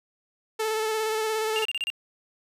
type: tone with vibrato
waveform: sawtooth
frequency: 437.2 Hz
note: A4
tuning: 11 cents flat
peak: -21 dBFS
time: 0.59-1.65 s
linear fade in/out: 10 ms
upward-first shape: square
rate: 17 Hz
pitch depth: 19 cents each way
type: tone bursts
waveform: triangle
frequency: 2794 Hz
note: F7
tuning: in tune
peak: -24 dBFS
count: 6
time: 1.56-1.901 s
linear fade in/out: 0 ms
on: 31 ms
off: 31 ms
effects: resampled to 32000 Hz